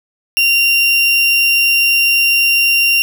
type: tone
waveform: 35% pulse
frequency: 2768 Hz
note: F7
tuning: 16 cents flat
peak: -8 dBFS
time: 0.37-3.02 s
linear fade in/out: 0 ms
effects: none

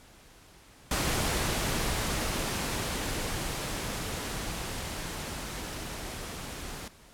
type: noise with level ramp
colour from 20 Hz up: pink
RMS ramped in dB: -28 to -40 dBFS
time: 0.91-6.88 s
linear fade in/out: 2 ms
effects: pink hiss -55 dBFS RMS until 7.13 s + low-pass 12000 Hz 12 dB/octave

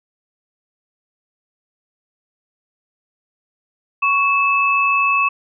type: tone pair together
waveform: sine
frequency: 1114 / 2613 Hz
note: C#6 / E7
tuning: +8 / -16 cents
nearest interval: octave + minor third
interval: 1476 cents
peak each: -16 dBFS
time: 4.02-5.29 s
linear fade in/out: 10 ms
effects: none

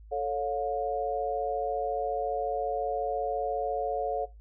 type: chord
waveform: sine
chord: A augmented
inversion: none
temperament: equal with one note detuned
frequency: 440 / 554.4 / 714 Hz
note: A4 / C#5 / E#5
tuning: 0 / 0 / +38 cents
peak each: -32 dBFS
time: 0.11-4.26 s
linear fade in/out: 20 ms
effects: noise-tail reverb RT60 0.2 s tail -17 dB re dry + added 53 Hz sine -47 dBFS peak until 4.4 s

